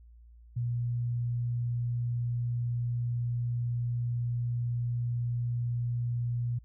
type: tone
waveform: sine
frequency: 120 Hz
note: B2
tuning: 49 cents flat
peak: -28 dBFS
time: 0.56-6.59 s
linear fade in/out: 10 ms
effects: added 58 Hz sine -51 dBFS peak until 6.64 s